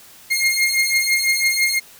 sawtooth beating tone pair, 2131 / 2137 Hz, C7 / C7, +31 / +36 cents, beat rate 6 Hz, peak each -16 / -15 dBFS, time 0.3-1.8 s, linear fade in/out 20 ms, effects white hiss -45 dBFS RMS until 1.99 s

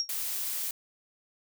sine tone with exponential decay, 5588 Hz, F8, in tune, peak -23 dBFS, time 0-0.12 s, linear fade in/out 0 ms, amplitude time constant 24 ms
blue noise, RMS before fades -33 dBFS, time 0.09-0.71 s, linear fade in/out 2 ms
effects none

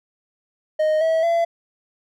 triangle tone with pitch steps, 620 / 647.1 / 675.3 Hz, D#5 / E5 / E5, -6 / -32 / +42 cents, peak -14 dBFS, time 0.79-1.45 s, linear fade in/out 10 ms, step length 220 ms, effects none

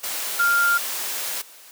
sine tone in noise, 1396.9 Hz, F6, in tune, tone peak -16 dBFS, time 0.39-0.78 s, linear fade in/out 10 ms, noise white, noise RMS -28 dBFS, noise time 0.03-1.42 s, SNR +9 dB, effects white hiss -46 dBFS RMS until 1.71 s + high-pass 400 Hz 12 dB/octave

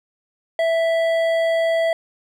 triangle tone with hard clipping, 659.3 Hz, E5, in tune, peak -18 dBFS, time 0.59-1.93 s, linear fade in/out 2 ms, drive 13 dB, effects none

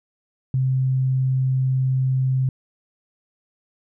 sine tone, 130.81 Hz, C3, in tune, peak -17 dBFS, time 0.54-2.49 s, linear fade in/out 2 ms, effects none

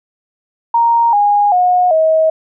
sine tone with pitch steps, 932.3 / 821 / 723.1 / 636.8 Hz, A#5 / G#5 / F#5 / D#5, 0 / -20 / -40 / +40 cents, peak -8 dBFS, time 0.74-2.3 s, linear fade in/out 5 ms, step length 390 ms, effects none

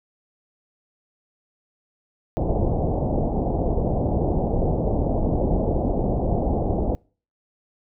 pink low-pass noise, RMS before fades -22 dBFS, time 2.37-6.95 s, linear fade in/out 0 ms, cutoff 780 Hz, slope 48 dB/octave, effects noise-tail reverb RT60 0.4 s tail -26 dB re dry

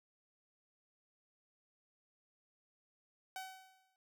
sawtooth tone with exponential decay, 757 Hz, F#5, 39 cents sharp, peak -37 dBFS, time 3.36-3.96 s, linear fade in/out 1 ms, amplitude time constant 130 ms, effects none

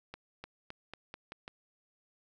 accelerating click train, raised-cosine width 0.3 ms, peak -27 dBFS, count 7, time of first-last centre 0.14-1.479 s, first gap 300 ms, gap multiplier 0.88, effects none

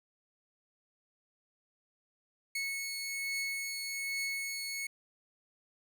sawtooth beating tone pair, 2200 / 2201.2 Hz, C#7 / C#7, -14 / -13 cents, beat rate 1.2 Hz, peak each -32 / -40 dBFS, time 2.55-4.87 s, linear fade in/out 5 ms, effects none

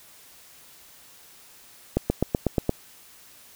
accelerating click train, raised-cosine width 2 ms, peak -7 dBFS, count 7, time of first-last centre 1.97-2.694 s, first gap 130 ms, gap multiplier 0.97, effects white hiss -51 dBFS RMS until 3.55 s

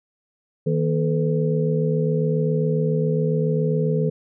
sine tone cluster, 157.8 / 238.6 / 432.7 / 500 Hz, D#3 / A#3 / A4 / B4, +25 / +41 / -29 / +21 cents, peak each -20 / -29 / -24 / -27 dBFS, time 0.66-4.1 s, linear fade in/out 10 ms, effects none

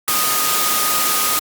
sine tone in noise, 1242 Hz, D#6, 3 cents flat, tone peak -22 dBFS, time 0.08-1.39 s, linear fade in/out 0 ms, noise white, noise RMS -18 dBFS, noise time 0.08-1.39 s, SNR -7 dB, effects high-pass 150 Hz 12 dB/octave + Opus 48 kbps

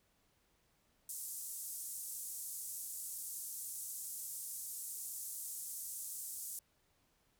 pink band-pass noise, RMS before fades -45 dBFS, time 1.09-6.59 s, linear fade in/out 2 ms, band 7700 to 14000 Hz, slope 24 dB/octave, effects pink hiss -75 dBFS RMS until 7.39 s

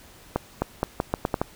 accelerating click train, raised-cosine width 1 ms, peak -8 dBFS, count 8, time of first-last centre 0.36-1.415 s, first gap 260 ms, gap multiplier 0.81, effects pink hiss -50 dBFS RMS until 1.55 s

